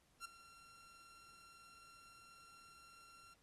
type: tone with ADSR envelope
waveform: sawtooth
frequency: 1369 Hz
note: F6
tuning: 35 cents flat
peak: -40 dBFS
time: 0.2-3.34 s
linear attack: 52 ms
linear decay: 6 ms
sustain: -18 dB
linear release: 5 ms
effects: pink hiss -75 dBFS RMS until 3.42 s + AAC 32 kbps